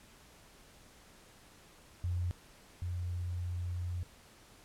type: tone pair in turn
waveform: sine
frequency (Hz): 88.4 / 88.4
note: F2 / F2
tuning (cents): +22 / +22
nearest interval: unison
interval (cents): 0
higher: neither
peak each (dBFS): -31 / -34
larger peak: first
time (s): 2.04-2.31 / 2.82-4.03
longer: second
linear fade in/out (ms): 0
effects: pink hiss -59 dBFS RMS until 4.64 s + low-pass 12000 Hz 12 dB/octave